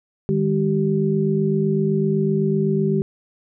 sine tone cluster, 155 / 202.9 / 386.8 Hz, D#3 / G#3 / G4, -6 / -40 / -23 cents, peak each -21 dBFS, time 0.29-3.02 s, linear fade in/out 0 ms, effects none

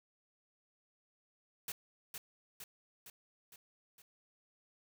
white noise with echo, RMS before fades -41 dBFS, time 1.68-1.72 s, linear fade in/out 2 ms, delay 460 ms, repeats 5, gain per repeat -4 dB, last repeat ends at 4.02 s, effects none

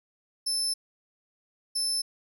30% pulse tone bursts at uneven times, 5274 Hz, E8, in tune, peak -22 dBFS, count 2, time 0.46-0.74 / 1.75-2.02 s, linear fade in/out 10 ms, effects none

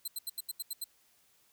5% pulse tone bursts, 4083 Hz, C8, 43 cents flat, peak -28 dBFS, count 8, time 0.05-0.842 s, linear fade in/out 5 ms, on 29 ms, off 80 ms, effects white hiss -68 dBFS RMS until 1.52 s

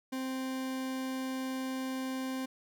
40% pulse tone, 261.6 Hz, C4, in tune, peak -33 dBFS, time 0.12-2.46 s, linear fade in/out 10 ms, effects none

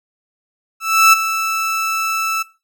30% pulse tone with ADSR envelope, 1318.5 Hz, E6, in tune, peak -3 dBFS, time 0.8-2.43 s, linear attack 330 ms, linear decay 14 ms, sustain -12 dB, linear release 13 ms, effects noise-tail reverb RT60 0.3 s tail -18 dB re dry

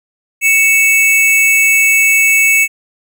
square tone pair together, 2228 / 2631 Hz, C#7 / E7, +8 / -4 cents, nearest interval minor third, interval 288 cents, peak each -11 dBFS, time 0.41-2.68 s, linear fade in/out 50 ms, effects none

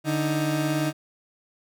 30% pulse tone pair together, 147.9 / 313.4 Hz, D3 / D#4, +13 / +13 cents, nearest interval octave + minor second, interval 1300 cents, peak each -23 dBFS, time 0.04-0.93 s, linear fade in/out 50 ms, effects none

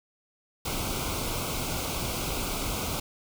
pink band-stop noise, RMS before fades -31 dBFS, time 0.65-3 s, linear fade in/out 5 ms, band 1500 to 2100 Hz, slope 96 dB/octave, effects none

